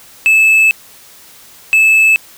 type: tone pair in turn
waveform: triangle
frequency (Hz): 2614 / 2614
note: E7 / E7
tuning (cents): -15 / -15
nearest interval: unison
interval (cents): 0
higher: neither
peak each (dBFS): -4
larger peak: neither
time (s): 0.26-0.71 / 1.73-2.16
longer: first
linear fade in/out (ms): 0
effects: white hiss -40 dBFS RMS until 2.37 s